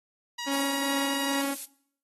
10% pulse tone with vibrato, 957 Hz, A#5, 45 cents sharp, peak -24 dBFS, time 0.38-1.42 s, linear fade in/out 10 ms, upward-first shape sine, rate 15 Hz, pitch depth 9 cents each way
sawtooth tone with tremolo, 277.2 Hz, C#4, in tune, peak -23 dBFS, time 0.46-1.55 s, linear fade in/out 20 ms, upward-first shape triangle, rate 2.4 Hz, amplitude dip 45%
violet noise, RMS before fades -33 dBFS, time 0.51-1.66 s, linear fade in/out 20 ms
effects noise-tail reverb RT60 0.6 s tail -21 dB re dry + AAC 32 kbps

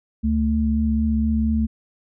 sine tone pair together, 72.37 / 221.3 Hz, D2 / A3, -25 / +10 cents, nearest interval octave + perfect fifth, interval 1935 cents, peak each -21 / -19 dBFS, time 0.23-1.67 s, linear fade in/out 20 ms, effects none

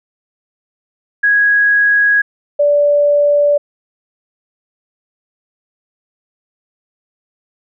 sine tone pair in turn, 1658 / 581.5 Hz, G#6 / D5, -3 / -17 cents, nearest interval octave + tritone, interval 1814 cents, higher first, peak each -8 dBFS, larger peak neither, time 1.23-2.22 / 2.59-3.58 s, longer neither, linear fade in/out 10 ms, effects none

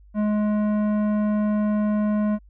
sine tone with tanh clipping, 210.4 Hz, G#3, 23 cents sharp, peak -21 dBFS, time 0.14-2.39 s, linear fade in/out 50 ms, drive 13 dB, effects added 50 Hz sine -47 dBFS peak until 2.49 s

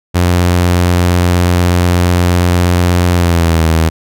sawtooth tone with pitch glide, 88.4 to 81.06 Hz, F2 to E2, +22 to -29 cents, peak -4 dBFS, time 0.14-3.9 s, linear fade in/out 20 ms, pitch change -151 cents, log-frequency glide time 3.13-3.63 s, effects none

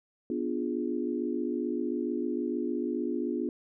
sine chord, B diminished seventh, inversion none, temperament equal, 246.9 / 293.7 / 349.2 / 415.3 Hz, B3 / D4 / F4 / Ab4, 0 / 0 / 0 / 0 cents, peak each -33 / -34 / -33 / -37 dBFS, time 0.3-3.49 s, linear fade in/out 2 ms, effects none

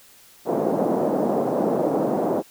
white band-pass noise, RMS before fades -22 dBFS, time 0.45-2.43 s, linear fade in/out 50 ms, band 180 to 670 Hz, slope 24 dB/octave, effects white hiss -51 dBFS RMS until 2.5 s

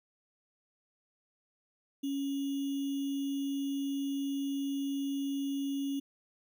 sine tone with sample-and-hold, 277.2 Hz, C#4, in tune, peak -31 dBFS, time 2.03-6 s, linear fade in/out 10 ms, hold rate 3150 Hz, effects none

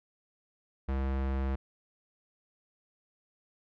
square tone with low-pass filter, 66.9 Hz, C2, 39 cents sharp, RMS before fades -31 dBFS, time 0.88-1.56 s, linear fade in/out 10 ms, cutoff 1900 Hz, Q 0.71, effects none

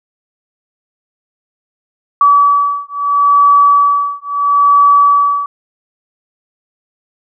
sine beating tone pair, 1145 / 1145.75 Hz, D6 / D6, -44 / -43 cents, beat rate 0.75 Hz, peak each -10 dBFS, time 2.21-5.46 s, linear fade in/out 2 ms, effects none

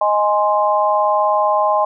sine chord, Ab major, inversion second, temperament equal, 622.3 / 830.6 / 1046.5 Hz, Eb5 / Ab5 / C6, 0 / 0 / 0 cents, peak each -17 dBFS, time 0.01-1.85 s, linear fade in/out 5 ms, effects none

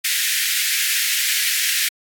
pink high-pass noise, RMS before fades -20 dBFS, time 0.04-1.89 s, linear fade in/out 10 ms, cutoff 1700 Hz, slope 48 dB/octave, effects AAC 64 kbps

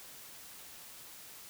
silence, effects white hiss -51 dBFS RMS until 1.49 s

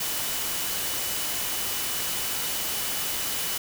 sine tone in noise, 2965 Hz, F#7, 3 cents sharp, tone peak -39 dBFS, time 0-3.58 s, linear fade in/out 5 ms, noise white, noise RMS -29 dBFS, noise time 0-3.58 s, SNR -13 dB, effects none

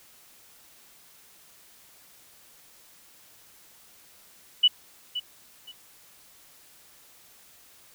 sine tone with echo, 2960 Hz, F#7, in tune, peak -14 dBFS, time 4.63-4.68 s, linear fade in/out 10 ms, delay 520 ms, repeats 2, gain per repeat -13 dB, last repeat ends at 5.72 s, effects white hiss -55 dBFS RMS until 7.94 s

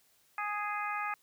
harmonic tone, 415.3 Hz, G#4, in tune, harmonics 2 / 3 / 4 / 5 / 6, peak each -38 / -36 / -41 / -41 / -42 dBFS, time 0.38-1.14 s, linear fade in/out 2 ms, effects white hiss -68 dBFS RMS until 1.22 s

